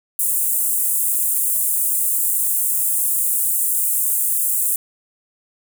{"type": "high-pass noise", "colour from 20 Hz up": "pink", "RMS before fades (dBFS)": -19, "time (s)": [0.19, 4.76], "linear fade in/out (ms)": 2, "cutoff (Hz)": 8200, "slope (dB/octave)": 48, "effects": []}